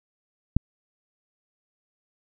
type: click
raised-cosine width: 5 ms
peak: -6 dBFS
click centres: 0.566 s
effects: none